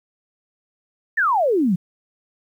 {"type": "exponential sweep", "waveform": "sine", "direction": "down", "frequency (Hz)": [1864.7, 165.2], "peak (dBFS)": -15, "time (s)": [1.17, 1.76], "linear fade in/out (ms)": 10, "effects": ["9-bit"]}